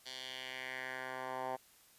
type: tone with band-pass filter sweep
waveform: 10% pulse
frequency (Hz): 129.5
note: C3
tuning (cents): -17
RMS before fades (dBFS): -43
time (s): 0.05-1.57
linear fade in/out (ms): 20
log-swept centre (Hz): 4200 to 830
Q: 2.4
effects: white hiss -64 dBFS RMS until 1.98 s + resampled to 32000 Hz